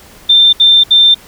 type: tone bursts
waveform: sine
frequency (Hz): 3580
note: A7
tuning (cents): +29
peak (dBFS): -3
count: 3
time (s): 0.29-1.146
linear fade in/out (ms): 10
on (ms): 240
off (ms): 68
effects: pink hiss -39 dBFS RMS until 1.27 s